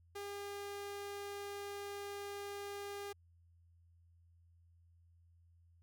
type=tone; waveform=sawtooth; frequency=403.7 Hz; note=G#4; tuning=49 cents flat; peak=-39 dBFS; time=0.15-3.13 s; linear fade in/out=10 ms; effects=added 85 Hz sine -64 dBFS peak until 5.82 s